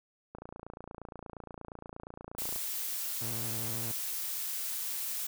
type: click train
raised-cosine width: 1 ms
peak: -29 dBFS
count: 64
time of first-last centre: 0.35-2.561 s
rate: 28.5 Hz
type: noise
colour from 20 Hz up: blue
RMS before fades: -36 dBFS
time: 2.38-5.27 s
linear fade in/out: 5 ms
type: tone with vibrato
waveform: sawtooth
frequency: 115 Hz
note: A#2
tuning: 23 cents flat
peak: -35 dBFS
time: 3.21-3.92 s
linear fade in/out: 10 ms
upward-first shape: square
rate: 13 Hz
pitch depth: 37 cents each way
effects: none